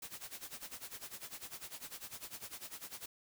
white noise with tremolo, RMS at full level -45 dBFS, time 0.02-3.06 s, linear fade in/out 5 ms, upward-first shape sine, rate 10 Hz, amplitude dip 85%, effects none

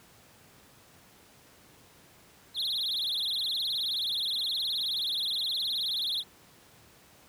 triangle tone with vibrato, 3729 Hz, A#7, in tune, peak -27 dBFS, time 2.54-6.24 s, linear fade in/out 50 ms, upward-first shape triangle, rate 19 Hz, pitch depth 270 cents each way, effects pink hiss -57 dBFS RMS until 7.28 s + high-pass 80 Hz 12 dB/octave

